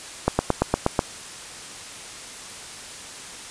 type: slowing click train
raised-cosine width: 1 ms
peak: -3 dBFS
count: 7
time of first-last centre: 0.28-0.992 s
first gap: 110 ms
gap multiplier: 1.03
effects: white hiss -38 dBFS RMS until 3.5 s + resampled to 22050 Hz